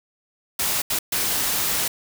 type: noise bursts at uneven times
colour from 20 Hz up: white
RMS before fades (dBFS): -23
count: 3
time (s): 0.59-0.82 / 0.9-0.99 / 1.12-1.88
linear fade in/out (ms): 5
effects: none